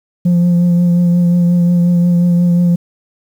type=tone with vibrato; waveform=sine; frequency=174.61 Hz; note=F3; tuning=in tune; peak=-5 dBFS; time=0.25-2.76 s; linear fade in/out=10 ms; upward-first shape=triangle; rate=5.6 Hz; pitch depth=24 cents each way; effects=tanh soft clip ceiling -7 dBFS + 7-bit